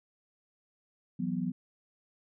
sine chord, E suspended second, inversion none, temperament just, 164.81 / 185.42 / 247.2 Hz, E3 / F#3 / B3, 0 / +4 / +2 cents, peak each -36 / -33 / -34 dBFS, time 1.19-1.52 s, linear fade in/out 10 ms, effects none

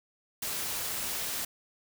white noise, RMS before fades -34 dBFS, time 0.42-1.45 s, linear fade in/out 5 ms, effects none

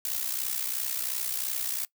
blue noise with amplitude modulation, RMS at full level -28 dBFS, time 0.05-1.85 s, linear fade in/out 2 ms, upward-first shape sine, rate 62.9 Hz, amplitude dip 70%, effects noise-tail reverb RT60 0.1 s tail -21 dB re dry

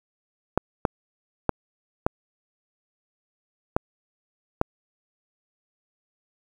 clicks, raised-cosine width 1 ms, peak -5 dBFS, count 6, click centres 0.576 / 0.852 / 1.493 / 2.065 / 3.765 / 4.614 s, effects 7-bit

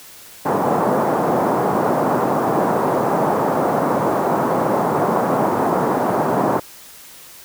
white band-pass noise, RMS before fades -18 dBFS, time 0.45-6.6 s, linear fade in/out 10 ms, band 140 to 980 Hz, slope 24 dB/octave, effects white hiss -41 dBFS RMS until 7.44 s

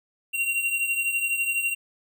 square beating tone pair, 2751 / 2763 Hz, F7 / F7, -27 / -19 cents, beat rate 12 Hz, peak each -25 / -31 dBFS, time 0.33-1.75 s, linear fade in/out 20 ms, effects none

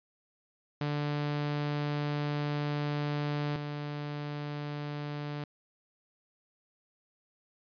sawtooth tone pair in turn, 146.83 / 146.83 Hz, D3 / D3, 0 / 0 cents, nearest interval unison, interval 0 cents, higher neither, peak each -26 / -31 dBFS, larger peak first, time 0.81-3.56 / 3.56-5.44 s, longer first, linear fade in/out 2 ms, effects resampled to 11025 Hz

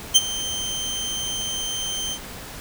25% pulse tone with ADSR envelope, 3123 Hz, G7, 7 cents flat, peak -5 dBFS, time 0.14-2.19 s, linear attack 21 ms, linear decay 34 ms, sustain -17 dB, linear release 67 ms, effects pink hiss -37 dBFS RMS until 2.6 s

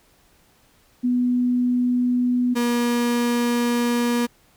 sine / 35% pulse tone pair in turn, 246.9 / 239.3 Hz, B3 / A#3, 0 / +46 cents, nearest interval minor second, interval 54 cents, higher first, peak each -17 dBFS, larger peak neither, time 1.03-2.55 / 2.55-4.27 s, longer second, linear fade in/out 20 ms, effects pink hiss -58 dBFS RMS until 4.56 s

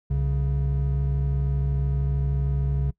triangle tone pair together, 65.55 / 138.59 Hz, C2 / C#3, +4 / 0 cents, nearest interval octave + minor second, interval 1296 cents, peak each -22 dBFS, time 0.1-2.91 s, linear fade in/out 10 ms, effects noise-tail reverb RT60 0.1 s tail -22 dB re dry

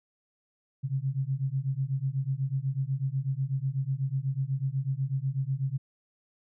sine beating tone pair, 130.81 / 138.91 Hz, C3 / C#3, 0 / +4 cents, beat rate 8.1 Hz, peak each -30 dBFS, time 0.83-5.78 s, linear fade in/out 20 ms, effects none

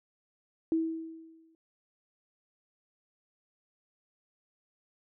sine tone with exponential decay, 324.6 Hz, E4, 27 cents flat, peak -23 dBFS, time 0.72-1.55 s, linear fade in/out 1 ms, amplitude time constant 180 ms, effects none

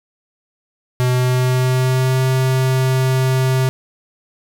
square tone with pitch glide, 125.8 to 130.46 Hz, B2 to C3, +32 to -5 cents, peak -14 dBFS, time 1-3.69 s, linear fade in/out 0 ms, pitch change +63 cents, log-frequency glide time 1.1-2.22 s, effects none

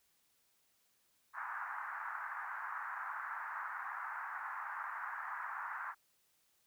white band-pass noise, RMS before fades -43 dBFS, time 1.33-5.95 s, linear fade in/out 50 ms, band 860 to 1700 Hz, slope 48 dB/octave, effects white hiss -75 dBFS RMS until 6.66 s

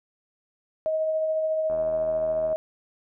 sine tone with tremolo, 631 Hz, D#5, 24 cents sharp, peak -21 dBFS, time 0.86-2.56 s, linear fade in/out 0 ms, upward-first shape triangle, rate 14 Hz, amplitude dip 30%
click train, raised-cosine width 1 ms, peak -26 dBFS, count 67, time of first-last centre 1.7-2.528 s, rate 79.7 Hz
effects none

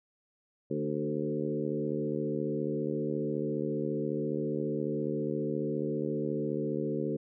harmonic tone with a mistuned harmonic, 74.6 Hz, D2, 28 cents sharp, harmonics 2 / 3 / 4 / 5 / 6 / 7, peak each -37 / -36 / -36 / -36 / -36 / -40 dBFS, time 0.7-7.17 s, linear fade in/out 10 ms, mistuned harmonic 5, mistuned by +19 cents, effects none

